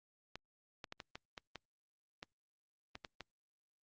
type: clicks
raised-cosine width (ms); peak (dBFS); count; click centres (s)
0.2; -27; 11; 0.356 / 0.842 / 0.924 / 1.002 / 1.155 / 1.378 / 1.557 / 2.229 / 2.954 / 3.048 / 3.207
effects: low-pass 5000 Hz 12 dB/octave + Opus 48 kbps